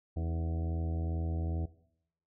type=harmonic tone with a mistuned harmonic; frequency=82.41 Hz; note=E2; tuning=in tune; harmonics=1 / 2 / 3 / 4 / 5 / 6 / 7 / 8 / 9; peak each=-32 / -41 / -48 / -44 / -51 / -50 / -55 / -50 / -52 dBFS; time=0.16-1.66 s; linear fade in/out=10 ms; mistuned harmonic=4; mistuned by=-57 cents; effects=noise-tail reverb RT60 0.7 s tail -17 dB re dry